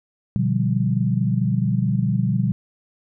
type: chord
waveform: sine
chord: G dominant seventh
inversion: first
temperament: just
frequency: 122.5 / 147 / 176.4 / 196 Hz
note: B2 / D3 / F3 / G3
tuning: -14 / +2 / +18 / 0 cents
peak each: -21 / -25 / -24 / -23 dBFS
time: 0.36-2.52 s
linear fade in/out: 0 ms
effects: none